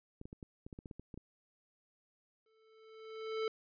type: clicks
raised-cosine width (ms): 3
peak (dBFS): -34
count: 12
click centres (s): 0.214 / 0.255 / 0.329 / 0.428 / 0.665 / 0.728 / 0.789 / 0.858 / 0.912 / 0.996 / 1.142 / 1.176
type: tone with exponential growth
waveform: square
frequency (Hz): 440.7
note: A4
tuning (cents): +3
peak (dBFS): -33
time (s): 2.46-3.48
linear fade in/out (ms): 2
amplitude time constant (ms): 220
effects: resampled to 11025 Hz